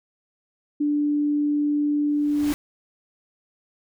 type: tone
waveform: sine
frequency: 293.7 Hz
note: D4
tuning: in tune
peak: -19 dBFS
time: 0.8-2.53 s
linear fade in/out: 10 ms
type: noise with exponential growth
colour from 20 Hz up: pink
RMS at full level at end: -30 dBFS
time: 2.08-2.54 s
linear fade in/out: 0 ms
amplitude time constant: 98 ms
effects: none